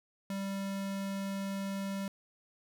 square tone, 196 Hz, G3, in tune, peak -35 dBFS, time 0.3-2.08 s, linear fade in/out 2 ms, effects none

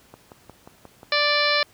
click train, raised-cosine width 1 ms, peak -27 dBFS, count 6, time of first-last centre 0.14-1.031 s, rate 5.61 Hz
harmonic tone, 587 Hz, D5, 1 cent flat, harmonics 1 / 2 / 3 / 4 / 5 / 6 / 7 / 8 / 9, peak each -25 / -26 / -25 / -25 / -32 / -30 / -25 / -32 / -30 dBFS, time 1.12-1.63 s, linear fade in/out 2 ms
effects pink hiss -55 dBFS RMS until 1.73 s + high-pass 60 Hz 12 dB/octave

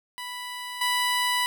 15% pulse tone with level steps, 987.8 Hz, B5, in tune, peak -27 / -16 dBFS, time 0.18-1.46 s, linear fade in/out 0 ms, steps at 0.81 s, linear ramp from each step 5 ms, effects none

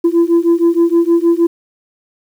sine beating tone pair, 335.2 / 341.6 Hz, E4 / F4, +29 / -38 cents, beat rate 6.4 Hz, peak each -10 dBFS, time 0.04-1.47 s, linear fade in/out 10 ms, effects tanh soft clip ceiling -5 dBFS + 7-bit

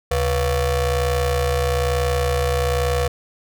35% pulse ring-modulated tone, 207.7 Hz, G#3, in tune, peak -13 dBFS, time 0.11-3.08 s, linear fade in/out 5 ms, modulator 281 Hz, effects none

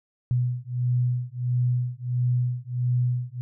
sine beating tone pair, 122.9 / 124.4 Hz, B2 / B2, -8 / +13 cents, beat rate 1.5 Hz, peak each -25 dBFS, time 0.31-3.41 s, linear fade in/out 0 ms, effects none

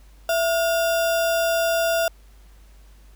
sine tone with sample-and-hold, 666 Hz, E5, 18 cents sharp, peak -18 dBFS, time 0.29-2.08 s, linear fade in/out 2 ms, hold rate 2100 Hz, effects added 50 Hz sine -46 dBFS peak until 3.15 s + pink hiss -58 dBFS RMS until 3.15 s

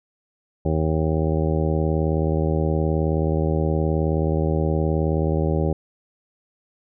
harmonic tone, 79 Hz, D#2, 27 cents sharp, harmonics 1 / 2 / 3 / 4 / 5 / 6 / 7 / 9 / 10, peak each -23 / -23 / -31 / -28 / -27 / -31 / -29 / -39 / -35 dBFS, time 0.65-5.73 s, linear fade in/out 5 ms, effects none

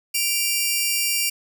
10% pulse tone pair together, 2349 / 2784 Hz, D7 / F7, 0 / -6 cents, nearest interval minor third, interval 294 cents, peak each -14 dBFS, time 0.14-1.3 s, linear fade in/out 10 ms, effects none

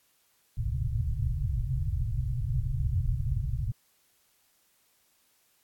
white low-pass noise, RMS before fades -29 dBFS, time 0.57-3.72 s, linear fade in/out 5 ms, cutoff 140 Hz, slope 96 dB/octave, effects white hiss -68 dBFS RMS until 5.63 s + AAC 64 kbps

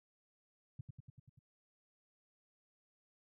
sine tone with echo, 128.2 Hz, C3, 35 cents flat, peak -40 dBFS, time 0.79-0.81 s, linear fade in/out 5 ms, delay 97 ms, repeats 6, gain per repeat -3 dB, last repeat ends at 1.392 s, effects none

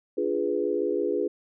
sine chord, D diminished seventh, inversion none, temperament equal, 293.7 / 349.2 / 415.3 / 493.9 Hz, D4 / F4 / Ab4 / Cb5, 0 / 0 / 0 / 0 cents, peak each -32 / -29 / -27 / -30 dBFS, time 0.17-1.28 s, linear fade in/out 10 ms, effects none

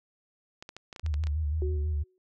clicks, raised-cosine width 0.2 ms, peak -25 dBFS, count 10, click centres 0.625 / 0.691 / 0.766 / 0.928 / 0.962 / 0.996 / 1.063 / 1.141 / 1.238 / 1.27 s
sine tone with vibrato, 76 Hz, D#2, 40 cents flat, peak -26 dBFS, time 1.03-2.04 s, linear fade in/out 20 ms, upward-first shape square, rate 6.1 Hz, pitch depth 66 cents each way
sine tone with exponential decay, 370 Hz, F#4, in tune, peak -30 dBFS, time 1.62-2.18 s, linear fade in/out 1 ms, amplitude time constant 120 ms
effects none

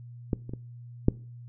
clicks, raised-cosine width 3 ms, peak -12 / -27 / -22 / -6 dBFS, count 4, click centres 0.332 / 0.494 / 0.536 / 1.084 s, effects noise-tail reverb RT60 0.4 s tail -22 dB re dry + added 120 Hz sine -42 dBFS peak until 1.48 s

